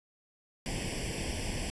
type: noise with comb filter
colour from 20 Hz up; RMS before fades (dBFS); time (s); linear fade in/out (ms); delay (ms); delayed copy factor
pink; -35; 0.66-1.7; 0; 0.38; +0.9
effects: resampled to 24000 Hz